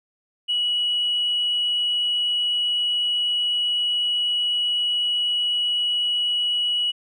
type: tone with hard clipping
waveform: sine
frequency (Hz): 2927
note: F#7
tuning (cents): -19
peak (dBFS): -20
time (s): 0.48-6.92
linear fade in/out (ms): 20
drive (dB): 1
effects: resampled to 22050 Hz